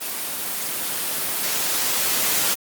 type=noise with level ramp; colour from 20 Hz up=white; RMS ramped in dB=-28 to -20 dBFS; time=0-2.55 s; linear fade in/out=20 ms; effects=high-pass 150 Hz 12 dB/octave + Opus 24 kbps